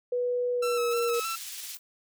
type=tone with pitch glide; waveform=sine; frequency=491.2 to 472.6 Hz; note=B4 to A#4; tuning=-9 to +24 cents; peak=-25 dBFS; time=0.12-1.2 s; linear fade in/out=5 ms; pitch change=-67 cents; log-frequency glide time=0.53-0.95 s
type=tone with vibrato; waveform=sawtooth; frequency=1318.5 Hz; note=E6; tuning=in tune; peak=-27 dBFS; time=0.62-1.36 s; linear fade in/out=10 ms; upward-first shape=square; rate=3.2 Hz; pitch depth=28 cents each way
type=noise with tremolo; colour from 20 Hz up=blue; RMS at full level=-42 dBFS; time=0.91-1.79 s; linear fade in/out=2 ms; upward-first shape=square; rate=18 Hz; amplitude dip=80%
type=band-pass noise; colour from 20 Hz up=white; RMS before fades=-41 dBFS; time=1.14-1.75 s; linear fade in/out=0 ms; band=2700 to 10000 Hz; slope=12 dB/octave
effects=none